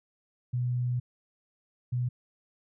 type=tone pair in turn; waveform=sine; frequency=123.47 / 123.47 Hz; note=B2 / B2; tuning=0 / 0 cents; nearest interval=unison; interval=0 cents; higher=neither; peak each=-26 dBFS; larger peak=neither; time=0.53-1 / 1.92-2.09 s; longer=first; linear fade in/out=10 ms; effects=none